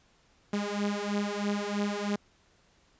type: beating tone pair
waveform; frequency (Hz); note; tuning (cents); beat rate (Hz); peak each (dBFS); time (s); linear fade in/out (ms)
sawtooth; 203.3 / 206.4; G#3 / G#3; -37 / -10; 3.1; -28; 0.53-2.16; 5
effects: pink hiss -65 dBFS RMS until 2.99 s + resampled to 16000 Hz